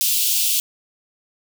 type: high-pass noise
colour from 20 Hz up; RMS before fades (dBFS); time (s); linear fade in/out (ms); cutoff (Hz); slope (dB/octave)
white; -19; 0.01-0.6; 0; 2700; 48
effects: none